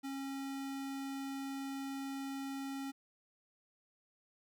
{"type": "tone", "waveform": "square", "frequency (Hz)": 272.7, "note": "C#4", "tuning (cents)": -28, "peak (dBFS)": -40, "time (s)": [0.03, 2.92], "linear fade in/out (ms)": 20, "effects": []}